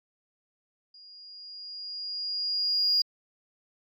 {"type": "tone with level ramp", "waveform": "sine", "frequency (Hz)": 4852, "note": "D#8", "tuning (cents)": -44, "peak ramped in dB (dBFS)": [-49, -19], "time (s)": [0.94, 3.02], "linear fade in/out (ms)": 5, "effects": ["tanh soft clip ceiling -16 dBFS", "AAC 64 kbps"]}